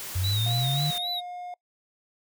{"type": "noise", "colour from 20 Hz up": "white", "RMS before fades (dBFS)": -37, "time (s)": [0, 0.98], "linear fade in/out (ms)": 0}
{"type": "linear sweep", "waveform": "sine", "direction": "up", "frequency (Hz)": [87.31, 152.8], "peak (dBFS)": -24, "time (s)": [0.15, 0.91], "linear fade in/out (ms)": 10}
{"type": "tone with vibrato", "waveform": "triangle", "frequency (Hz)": 3811, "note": "A#7", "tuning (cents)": 38, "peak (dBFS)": -27, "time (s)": [0.23, 1.21], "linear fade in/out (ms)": 20, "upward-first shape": "sine", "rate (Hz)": 3.7, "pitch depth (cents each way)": 77}
{"type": "tone with pitch glide", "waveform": "triangle", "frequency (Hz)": [705, 714.8], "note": ["F5", "F5"], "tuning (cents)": [16, 40], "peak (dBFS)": -33, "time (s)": [0.46, 1.54], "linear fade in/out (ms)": 2, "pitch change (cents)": 24, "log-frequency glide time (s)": [0.8, 1.34]}
{"effects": ["noise-tail reverb RT60 0.1 s tail -24 dB re dry"]}